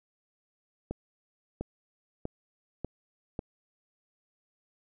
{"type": "accelerating click train", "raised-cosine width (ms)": 2, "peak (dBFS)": -20, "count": 5, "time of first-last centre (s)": [0.91, 3.392], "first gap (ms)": 700, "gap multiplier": 0.92, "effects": []}